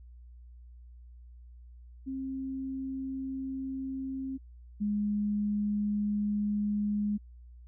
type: tone pair in turn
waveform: sine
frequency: 266 / 207.2 Hz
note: C4 / G#3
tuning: +29 / -4 cents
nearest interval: major third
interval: 433 cents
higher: first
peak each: -33 / -27 dBFS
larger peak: second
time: 2.06-4.38 / 4.8-7.18 s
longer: second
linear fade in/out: 20 ms
effects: added 60 Hz sine -48 dBFS peak until 7.67 s